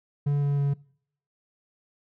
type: tone with pitch steps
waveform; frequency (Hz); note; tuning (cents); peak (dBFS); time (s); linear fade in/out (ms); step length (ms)
triangle; 143.6 / 142.44 / 141.3; D3 / C#3 / C#3; -39 / +47 / +34; -19; 0.26-0.74; 10; 160
effects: noise-tail reverb RT60 0.6 s tail -23 dB re dry